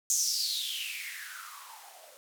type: noise with band-pass filter sweep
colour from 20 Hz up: violet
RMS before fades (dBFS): -35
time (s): 0.1-2.17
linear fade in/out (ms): 0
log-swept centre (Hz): 6800 to 540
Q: 7.8
effects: none